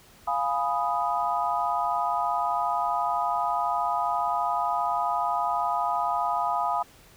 sine chord, F half-diminished seventh, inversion none, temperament equal, 698.5 / 830.6 / 987.8 / 1244.5 Hz, F5 / Ab5 / Cb6 / Eb6, 0 / 0 / 0 / 0 cents, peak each -29 dBFS, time 0.27-6.83 s, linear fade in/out 10 ms, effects pink hiss -54 dBFS RMS until 7.16 s

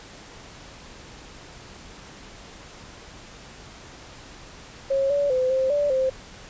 sine tone with pitch steps, 544 / 571 / 512 / 525 / 581 / 524 Hz, C#5 / D5 / C5 / C5 / D5 / C5, -33 / -49 / -38 / +6 / -19 / +2 cents, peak -19 dBFS, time 4.9-6.1 s, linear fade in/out 10 ms, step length 200 ms, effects pink hiss -44 dBFS RMS until 6.49 s + resampled to 16000 Hz

